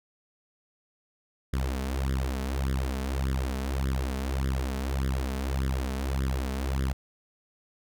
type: tone with flanger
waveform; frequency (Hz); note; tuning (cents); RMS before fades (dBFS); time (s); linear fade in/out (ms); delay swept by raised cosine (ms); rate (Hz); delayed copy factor
sawtooth; 66.4; C2; +26; -29; 1.53-6.93; 5; 0.57 to 4.67; 1.7; +1
effects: none